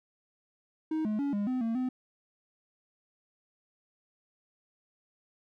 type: tone with pitch steps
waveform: triangle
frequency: 314.6 / 213 / 282.4 / 204 / 255 / 227.5 / 254.8 Hz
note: D#4 / G#3 / C#4 / G#3 / C4 / A#3 / C4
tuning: +19 / +44 / +32 / -31 / -44 / -42 / -46 cents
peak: -26 dBFS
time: 0.91-1.89 s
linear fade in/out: 5 ms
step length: 140 ms
effects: none